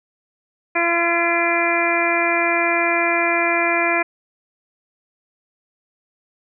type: harmonic tone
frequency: 340.7 Hz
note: F4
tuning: 43 cents flat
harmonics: 1 / 2 / 3 / 4 / 5 / 6 / 7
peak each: -24 / -22 / -25 / -27 / -25 / -24 / -21 dBFS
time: 0.75-4.03 s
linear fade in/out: 10 ms
effects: none